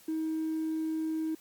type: tone with hard clipping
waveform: sine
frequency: 317.4 Hz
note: D#4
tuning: 35 cents sharp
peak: -30 dBFS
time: 0.08-1.35 s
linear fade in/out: 5 ms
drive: 1 dB
effects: white hiss -58 dBFS RMS until 1.4 s + Opus 48 kbps